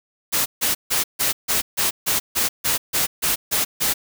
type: noise bursts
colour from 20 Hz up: white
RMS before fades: -20 dBFS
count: 13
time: 0.32-3.94 s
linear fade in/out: 20 ms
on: 140 ms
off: 150 ms
effects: none